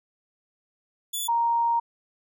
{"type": "tone pair in turn", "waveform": ["10% pulse", "sine"], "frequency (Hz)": [3452, 933.5], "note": ["A7", "A#5"], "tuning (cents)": [-34, 2], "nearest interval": "octave + major seventh", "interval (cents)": 2264, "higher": "first", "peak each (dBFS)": -20, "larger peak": "neither", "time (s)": [[1.13, 1.28], [1.28, 1.8]], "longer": "second", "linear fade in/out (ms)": 10, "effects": []}